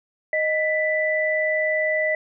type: tone pair together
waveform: sine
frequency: 622.3 / 1982.5 Hz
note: D#5 / B6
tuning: 0 / +6 cents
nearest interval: octave + minor sixth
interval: 2006 cents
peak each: -22 dBFS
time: 0.33-2.15 s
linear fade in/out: 2 ms
effects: none